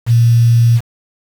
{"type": "tone with quantisation", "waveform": "sine", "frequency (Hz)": 117.2, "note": "A#2", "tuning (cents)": 10, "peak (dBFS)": -6, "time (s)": [0.06, 0.81], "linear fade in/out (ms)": 50, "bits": 5, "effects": []}